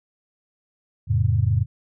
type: chord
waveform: sine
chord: F augmented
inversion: none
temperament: just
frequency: 87.31 / 109.13 / 136.42 Hz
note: F2 / A2 / C#3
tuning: 0 / -14 / -27 cents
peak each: -22 / -19 / -24 dBFS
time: 1.07-1.66 s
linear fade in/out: 50 ms
effects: none